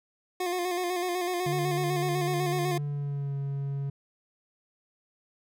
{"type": "tone with vibrato", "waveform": "25% pulse", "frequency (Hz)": 357.7, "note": "F4", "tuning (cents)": 41, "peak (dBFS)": -24, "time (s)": [0.4, 2.78], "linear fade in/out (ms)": 5, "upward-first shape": "square", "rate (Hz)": 8, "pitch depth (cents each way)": 38}
{"type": "tone with pitch glide", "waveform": "triangle", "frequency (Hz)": [146.83, 139.23], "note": ["D3", "C#3"], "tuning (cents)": [0, 8], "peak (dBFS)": -27, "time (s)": [1.46, 3.9], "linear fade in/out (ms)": 5, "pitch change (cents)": -92, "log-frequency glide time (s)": [2.69, 3.36]}
{"effects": []}